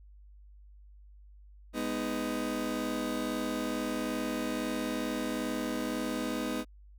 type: chord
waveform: 30% pulse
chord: G# minor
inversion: none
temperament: just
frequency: 207.7 / 249.2 / 311.5 Hz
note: G#3 / B3 / D#4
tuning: 0 / +16 / +2 cents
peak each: -36 / -32 / -33 dBFS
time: 1.73-6.65 s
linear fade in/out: 50 ms
effects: added 50 Hz sine -51 dBFS peak until 6.98 s